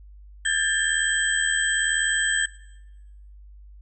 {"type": "tone cluster", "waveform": "sine", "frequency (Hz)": [1612, 1691, 1772, 3189, 7990], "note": ["G6", "G#6", "A6", "G7", "B8"], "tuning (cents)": [48, 31, 12, 29, 19], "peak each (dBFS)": [-27, -28, -26, -28, -28], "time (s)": [0.45, 2.46], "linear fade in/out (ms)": 5, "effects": ["noise-tail reverb RT60 1.0 s tail -20 dB re dry", "added 50 Hz sine -43 dBFS peak until 3.81 s"]}